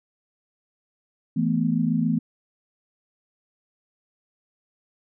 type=chord; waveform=sine; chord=E suspended fourth; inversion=none; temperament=equal; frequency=164.81 / 220 / 246.9 Hz; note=E3 / A3 / B3; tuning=0 / 0 / 0 cents; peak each=-24 dBFS; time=1.36-2.19 s; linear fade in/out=10 ms; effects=none